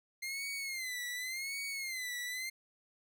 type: tone with vibrato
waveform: sawtooth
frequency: 2093 Hz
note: C7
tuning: in tune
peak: -34 dBFS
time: 0.22-2.5 s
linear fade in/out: 10 ms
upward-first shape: sine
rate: 0.89 Hz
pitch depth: 120 cents each way
effects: none

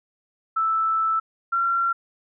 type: tone pair in turn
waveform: sine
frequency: 1318.5 / 1368.1 Hz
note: E6 / F6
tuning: 0 / -36 cents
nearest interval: minor second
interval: 64 cents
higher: second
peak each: -19 dBFS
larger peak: neither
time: 0.56-1.2 / 1.52-1.93 s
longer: first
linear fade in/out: 10 ms
effects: none

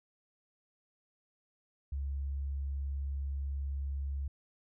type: tone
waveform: sine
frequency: 69.3 Hz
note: C#2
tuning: in tune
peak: -33 dBFS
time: 1.92-4.28 s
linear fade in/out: 5 ms
effects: none

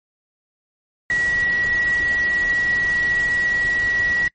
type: tone in noise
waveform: sine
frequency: 1927 Hz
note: B6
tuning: 43 cents flat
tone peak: -17 dBFS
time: 1.1-4.28 s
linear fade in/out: 2 ms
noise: pink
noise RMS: -33 dBFS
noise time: 1.1-4.28 s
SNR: +13 dB
effects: noise-tail reverb RT60 0.1 s tail -24 dB re dry + MP3 32 kbps

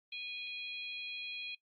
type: harmonic tone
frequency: 824 Hz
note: G#5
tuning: 14 cents flat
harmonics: 3 / 4 / 5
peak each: -41 / -45 / -49 dBFS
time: 0.12-1.55 s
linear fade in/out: 5 ms
effects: noise-tail reverb RT60 0.1 s tail -21 dB re dry + Opus 32 kbps

